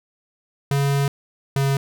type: tone pair in turn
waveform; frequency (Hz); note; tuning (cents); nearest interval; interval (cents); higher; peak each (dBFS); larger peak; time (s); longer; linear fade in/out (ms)
square; 140 / 137.67; C#3 / C#3; +18 / -12; unison; 30; first; -18; neither; 0.71-1.08 / 1.56-1.77; first; 2
effects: none